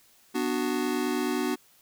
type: chord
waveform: square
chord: B minor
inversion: none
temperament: just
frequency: 246.9 / 296.3 / 370.4 Hz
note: B3 / D4 / F#4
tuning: 0 / +15 / +2 cents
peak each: -31 dBFS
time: 0.34-1.56 s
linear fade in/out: 20 ms
effects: white hiss -60 dBFS RMS until 1.81 s